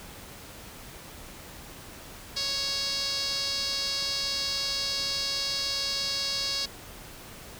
sawtooth tone with band-pass filter, 554.4 Hz, C#5, in tune, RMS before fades -30 dBFS, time 2.36-6.66 s, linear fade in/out 10 ms, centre 4700 Hz, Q 5.2, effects pink hiss -45 dBFS RMS until 7.59 s

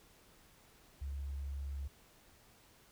sine tone, 69.5 Hz, C#2, 5 cents sharp, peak -38 dBFS, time 1.01-1.88 s, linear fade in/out 10 ms, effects pink hiss -64 dBFS RMS until 2.91 s

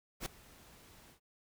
pink noise with ADSR envelope, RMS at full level -37 dBFS, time 0.2-1.2 s, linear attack 61 ms, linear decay 3 ms, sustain -22 dB, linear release 94 ms, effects none

